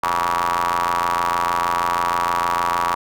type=ring-modulated tone; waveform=sawtooth; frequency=86.4 Hz; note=F2; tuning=18 cents flat; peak=-11 dBFS; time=0.03-2.95 s; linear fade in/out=5 ms; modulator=1050 Hz; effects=none